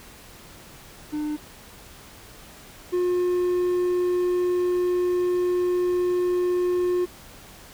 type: tone pair in turn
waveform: triangle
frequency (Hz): 301 / 358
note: D4 / F4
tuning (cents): +43 / +43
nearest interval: minor third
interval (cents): 300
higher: second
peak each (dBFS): -23 / -18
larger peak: second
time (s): 1.12-1.37 / 2.92-7.06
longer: second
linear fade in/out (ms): 20
effects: pink hiss -46 dBFS RMS until 7.73 s